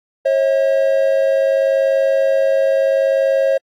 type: tone pair together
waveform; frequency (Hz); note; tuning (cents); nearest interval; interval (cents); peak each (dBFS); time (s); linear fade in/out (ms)
triangle; 542 / 642.7; C#5 / E5; -39 / -44; minor third; 295; -11 / -17; 0.25-3.58; 10
effects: AAC 64 kbps